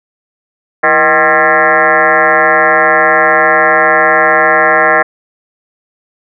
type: tone with frequency modulation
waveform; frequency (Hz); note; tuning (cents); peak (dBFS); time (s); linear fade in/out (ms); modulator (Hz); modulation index
sine; 1213; D#6; -44; -5; 0.83-5.03; 10; 147; 5
effects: none